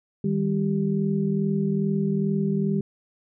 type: tone cluster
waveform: sine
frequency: 156.7 / 199.1 / 392.2 Hz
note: D#3 / G3 / G4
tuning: +13 / +27 / +1 cents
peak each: -26 / -23 / -29 dBFS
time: 0.24-2.81 s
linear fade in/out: 5 ms
effects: none